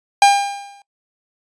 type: tone with exponential decay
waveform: 45% pulse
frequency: 803 Hz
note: G5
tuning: 41 cents sharp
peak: -5 dBFS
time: 0.22-0.82 s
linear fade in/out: 2 ms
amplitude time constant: 130 ms
effects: noise-tail reverb RT60 0.1 s tail -22 dB re dry + resampled to 22050 Hz